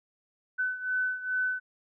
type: beating tone pair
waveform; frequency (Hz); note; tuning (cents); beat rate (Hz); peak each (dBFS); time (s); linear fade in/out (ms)
sine; 1507 / 1509.4; F#6 / F#6; +31 / +34; 2.4; -29 / -33; 0.58-1.6; 20
effects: none